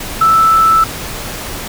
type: tone in noise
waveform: sine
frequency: 1318.5 Hz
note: E6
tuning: in tune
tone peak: -6 dBFS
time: 0.21-0.84 s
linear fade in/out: 5 ms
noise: pink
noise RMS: -24 dBFS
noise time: 0-1.68 s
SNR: +15 dB
effects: none